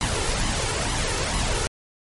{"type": "noise with flanger", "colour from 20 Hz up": "pink", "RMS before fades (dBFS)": -24, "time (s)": [0.01, 1.67], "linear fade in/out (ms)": 0, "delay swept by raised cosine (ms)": [0.98, 2.28], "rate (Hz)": 2.2, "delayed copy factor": 0.55, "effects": ["MP3 48 kbps"]}